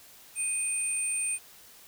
sine tone pair together, 2489 / 8842 Hz, D#7 / C#9, 0 / -5 cents, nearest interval octave + minor seventh, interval 2195 cents, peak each -35 / -28 dBFS, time 0.35-1.39 s, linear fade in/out 50 ms, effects white hiss -53 dBFS RMS until 1.87 s

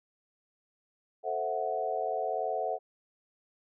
sine chord, F# half-diminished seventh, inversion first, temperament equal, 440 / 523.3 / 659.3 / 740 Hz, A4 / C5 / E5 / F#5, 0 / 0 / 0 / 0 cents, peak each -36 / -37 / -34 / -33 dBFS, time 1.23-2.79 s, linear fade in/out 50 ms, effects none

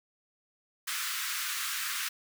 pink high-pass noise, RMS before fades -34 dBFS, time 0.87-2.09 s, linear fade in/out 10 ms, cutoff 1200 Hz, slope 48 dB/octave, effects none

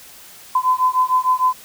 sine beating tone pair, 1014 / 1020.6 Hz, B5 / C6, +45 / -43 cents, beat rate 6.6 Hz, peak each -17 dBFS, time 0.55-1.53 s, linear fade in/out 5 ms, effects white hiss -42 dBFS RMS until 1.64 s

